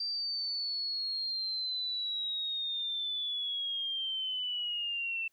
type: linear sweep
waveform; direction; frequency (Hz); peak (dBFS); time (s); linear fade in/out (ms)
sine; down; 4699 to 2667; -32; 0-5.28; 5
effects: white hiss -75 dBFS RMS until 5.32 s